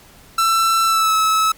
45% pulse tone with pitch glide, 1336 to 1297.2 Hz, E6 to E6, +23 to -28 cents, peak -13 dBFS, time 0.38-1.52 s, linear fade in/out 5 ms, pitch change -51 cents, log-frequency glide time 0.85-1.14 s, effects pink hiss -46 dBFS RMS until 1.57 s + MP3 96 kbps

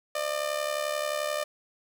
sawtooth tone with amplitude modulation, 600 Hz, D5, 37 cents sharp, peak -21 dBFS, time 0.15-1.44 s, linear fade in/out 5 ms, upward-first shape sine, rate 71.4 Hz, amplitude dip 70%, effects none

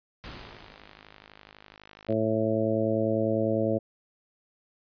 pink noise with exponential decay, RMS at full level -40 dBFS, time 0.24-1.76 s, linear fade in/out 2 ms, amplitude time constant 330 ms
click train, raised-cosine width 0.3 ms, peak -31 dBFS, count 99, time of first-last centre 0.24-2.125 s, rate 52 Hz
harmonic tone, 110 Hz, A2, in tune, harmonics 1 / 2 / 3 / 4 / 5 / 6, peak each -32 / -30 / -30 / -32 / -28 / -32 dBFS, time 2.08-3.79 s, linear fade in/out 20 ms
effects resampled to 11025 Hz

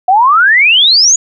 sine exponential sweep, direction up, 713 to 6940 Hz, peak -4 dBFS, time 0.08-1.16 s, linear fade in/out 5 ms, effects none

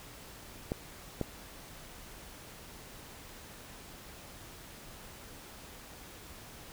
clicks, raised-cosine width 2 ms, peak -18 dBFS, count 2, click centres 0.719 / 1.213 s, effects pink hiss -50 dBFS RMS until 6.72 s

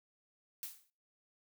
blue noise with exponential decay, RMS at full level -40 dBFS, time 0.63-0.9 s, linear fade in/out 0 ms, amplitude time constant 57 ms, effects noise-tail reverb RT60 0.4 s tail -24 dB re dry

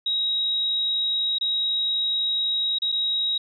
sine tone with dropouts, 3812 Hz, A#7, 38 cents sharp, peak -21 dBFS, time 0.06-3.38 s, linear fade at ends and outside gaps 5 ms, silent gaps 1.385-1.41 / 2.786-2.819 / 2.919-2.923 s, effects none

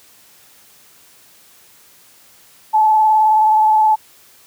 sine tone with vibrato, 865 Hz, A5, 30 cents flat, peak -9 dBFS, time 2.73-3.96 s, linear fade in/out 20 ms, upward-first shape square, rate 19 Hz, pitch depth 18 cents each way, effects white hiss -48 dBFS RMS until 4.46 s + high-pass 60 Hz 12 dB/octave

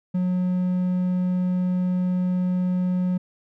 triangle tone, 181.6 Hz, F#3, 32 cents flat, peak -18 dBFS, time 0.14-3.18 s, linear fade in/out 10 ms, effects none

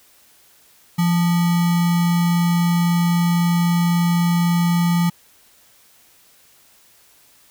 sine tone with sample-and-hold, 171.9 Hz, F3, 27 cents flat, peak -14 dBFS, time 0.98-5.1 s, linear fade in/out 10 ms, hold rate 1050 Hz, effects white hiss -53 dBFS RMS until 7.5 s

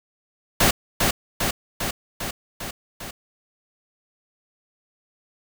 pink noise with echo, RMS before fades -17 dBFS, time 0.6-0.71 s, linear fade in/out 5 ms, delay 400 ms, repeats 6, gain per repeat -3 dB, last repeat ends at 3.11 s, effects none

